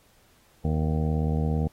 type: harmonic tone with a mistuned harmonic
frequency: 77.78 Hz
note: D#2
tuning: in tune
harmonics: 1 / 2 / 3 / 4 / 5 / 6 / 7 / 8 / 9 / 10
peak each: -26 / -26 / -31 / -39 / -44 / -35 / -44 / -46 / -43 / -41 dBFS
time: 0.64-1.68 s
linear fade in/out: 10 ms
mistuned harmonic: 8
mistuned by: +34 cents
effects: pink hiss -61 dBFS RMS until 1.72 s + AAC 48 kbps